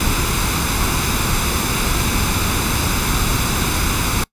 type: noise with comb filter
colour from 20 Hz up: pink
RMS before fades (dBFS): -18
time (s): 0-4.24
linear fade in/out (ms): 5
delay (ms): 0.81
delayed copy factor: +0.55
effects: noise-tail reverb RT60 0.1 s tail -24 dB re dry + resampled to 32000 Hz